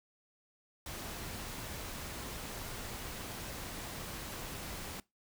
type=noise; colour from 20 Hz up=pink; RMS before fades=-43 dBFS; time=0.86-5 s; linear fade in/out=2 ms; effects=noise-tail reverb RT60 0.2 s tail -21 dB re dry